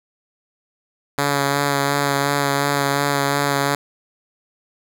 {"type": "tone with vibrato", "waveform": "5% pulse", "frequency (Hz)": 141.4, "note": "C#3", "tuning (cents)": 35, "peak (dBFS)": -6, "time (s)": [1.18, 3.75], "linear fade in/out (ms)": 2, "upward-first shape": "sine", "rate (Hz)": 2.8, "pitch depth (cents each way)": 19, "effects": []}